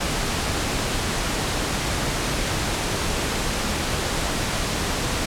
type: noise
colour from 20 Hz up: pink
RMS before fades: -24 dBFS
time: 0-5.26 s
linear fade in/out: 10 ms
effects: low-pass 9000 Hz 12 dB/octave